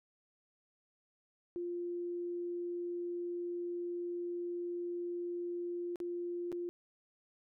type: tone with dropouts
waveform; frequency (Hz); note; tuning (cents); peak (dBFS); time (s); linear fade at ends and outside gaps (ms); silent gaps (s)
sine; 349.2; F4; 0; -36; 1.56-6.69; 0; 5.958-6.002 / 6.518-6.526
effects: none